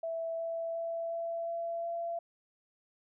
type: tone with pitch steps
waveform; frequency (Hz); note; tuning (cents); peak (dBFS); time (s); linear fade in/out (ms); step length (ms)
sine; 659.3 / 663.1 / 667 / 670.8 / 674.7 / 678.6; E5 / E5 / E5 / E5 / E5 / F5; 0 / +10 / +20 / +30 / +40 / -50; -33; 0.03-2.19; 5; 360
effects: none